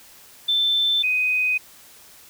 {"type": "tone pair in turn", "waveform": "sine", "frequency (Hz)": [3540, 2503], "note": ["A7", "D#7"], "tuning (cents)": [10, 10], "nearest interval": "tritone", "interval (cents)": 600, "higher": "first", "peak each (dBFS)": [-17, -18], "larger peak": "first", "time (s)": [[0.48, 1.03], [1.03, 1.58]], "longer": "neither", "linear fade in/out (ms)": 10, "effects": ["white hiss -48 dBFS RMS until 2.29 s"]}